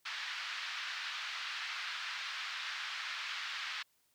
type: band-pass noise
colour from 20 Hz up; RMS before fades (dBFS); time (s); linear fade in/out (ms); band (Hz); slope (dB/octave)
pink; -41; 0.05-3.83; 10; 1300 to 4500; 24
effects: white hiss -74 dBFS RMS until 4.14 s